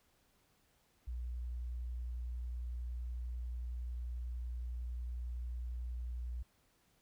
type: tone with vibrato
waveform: sine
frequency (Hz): 60.4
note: B1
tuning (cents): -38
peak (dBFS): -38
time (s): 1.07-6.43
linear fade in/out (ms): 10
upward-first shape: sine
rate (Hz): 11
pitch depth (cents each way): 11
effects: pink hiss -73 dBFS RMS until 7.01 s